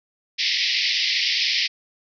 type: band-pass noise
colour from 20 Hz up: white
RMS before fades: -22 dBFS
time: 0.38-1.68 s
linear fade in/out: 20 ms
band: 1900 to 5400 Hz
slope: 96 dB/octave
effects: none